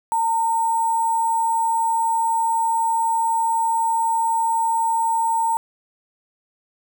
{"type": "tone with sample-and-hold", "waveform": "sine", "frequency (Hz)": 908, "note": "A#5", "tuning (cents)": -46, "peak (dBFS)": -17, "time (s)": [0.12, 5.57], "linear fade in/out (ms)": 0, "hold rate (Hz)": 8820, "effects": []}